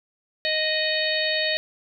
harmonic tone with a mistuned harmonic, 622.3 Hz, D#5, in tune, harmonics 1 / 3 / 4 / 5 / 6 / 7, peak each -27 / -27 / -31 / -32 / -28 / -29 dBFS, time 0.45-1.57 s, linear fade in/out 0 ms, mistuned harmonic 5, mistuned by -48 cents, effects none

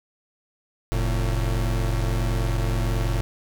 45% pulse tone pair together, 44.69 / 112.6 Hz, F1 / A2, +41 / +40 cents, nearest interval octave + major third, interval 1599 cents, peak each -23 / -25 dBFS, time 0.92-3.21 s, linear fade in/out 0 ms, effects none

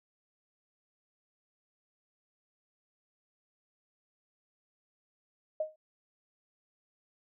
sine tone with exponential decay, 622.3 Hz, D#5, in tune, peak -26 dBFS, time 5.6-5.76 s, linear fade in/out 5 ms, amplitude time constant 34 ms, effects none

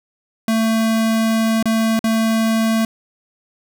square tone with dropouts, 223.5 Hz, A3, 27 cents sharp, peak -15 dBFS, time 0.48-2.85 s, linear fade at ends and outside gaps 2 ms, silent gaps 1.627-1.656 / 1.992-2.041 s, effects none

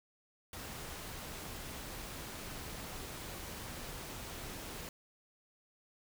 pink noise, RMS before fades -45 dBFS, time 0.53-4.89 s, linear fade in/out 2 ms, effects none

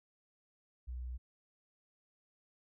sine tone, 61.9 Hz, B1, 5 cents sharp, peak -39 dBFS, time 0.87-1.18 s, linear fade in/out 20 ms, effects none

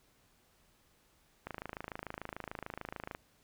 click train, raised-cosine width 0.5 ms, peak -25 dBFS, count 46, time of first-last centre 1.47-3.149 s, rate 26.8 Hz, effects pink hiss -69 dBFS RMS until 3.43 s

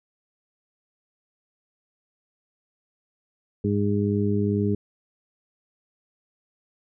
harmonic tone, 102.2 Hz, G#2, 27 cents flat, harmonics 1 / 2 / 3 / 4, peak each -25 / -24 / -29 / -27 dBFS, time 3.64-4.75 s, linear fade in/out 5 ms, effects none

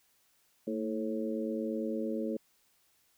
harmonic tone with a mistuned harmonic, 108.6 Hz, A2, 22 cents flat, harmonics 2 / 3 / 4 / 5, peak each -35 / -37 / -38 / -39 dBFS, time 0.67-2.37 s, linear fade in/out 5 ms, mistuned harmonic 2, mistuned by +59 cents, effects white hiss -70 dBFS RMS until 3.17 s

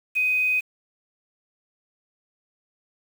sine tone with quantisation, 2507 Hz, D#7, 12 cents sharp, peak -19 dBFS, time 0.15-0.61 s, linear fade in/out 20 ms, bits 7, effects none

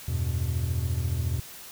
triangle chord, E minor, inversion none, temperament equal with one note detuned, 82.41 / 96.71 / 123.47 Hz, E2 / G2 / B2, 0 / -23 / 0 cents, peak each -26 / -29 / -28 dBFS, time 0.08-1.4 s, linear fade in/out 5 ms, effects white hiss -44 dBFS RMS until 1.71 s

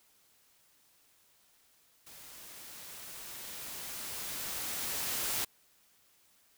white noise with level ramp, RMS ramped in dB -52 to -33 dBFS, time 2.06-5.45 s, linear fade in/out 10 ms, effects white hiss -67 dBFS RMS until 6.57 s

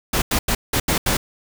pink noise bursts at uneven times, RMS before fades -19 dBFS, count 6, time 0.13-0.22 / 0.31-0.39 / 0.48-0.55 / 0.73-0.8 / 0.88-0.98 / 1.06-1.17 s, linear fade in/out 5 ms, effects none

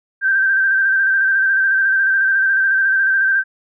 sine tone with vibrato, 1568 Hz, G6, in tune, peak -12 dBFS, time 0.21-3.44 s, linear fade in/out 50 ms, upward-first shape square, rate 14 Hz, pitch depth 28 cents each way, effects none

